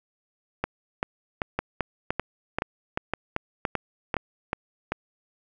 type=two click trains; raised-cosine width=0.5 ms; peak=-10 / -10 dBFS; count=12 / 6; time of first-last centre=0.64-4.92 / 1.59-4.167 s; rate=2.57 / 1.94 Hz; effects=none